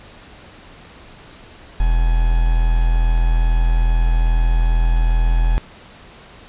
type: tone with quantisation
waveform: triangle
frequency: 41.2 Hz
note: E1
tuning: in tune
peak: -10 dBFS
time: 1.8-5.58 s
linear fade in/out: 0 ms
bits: 5
effects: pink hiss -42 dBFS RMS until 6.48 s + resampled to 8000 Hz